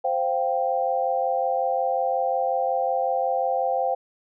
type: chord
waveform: sine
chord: C suspended fourth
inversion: none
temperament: equal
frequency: 523.3 / 698.5 / 784 Hz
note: C5 / F5 / G5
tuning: 0 / 0 / 0 cents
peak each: -25 / -26 / -25 dBFS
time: 0.04-3.95 s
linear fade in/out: 10 ms
effects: none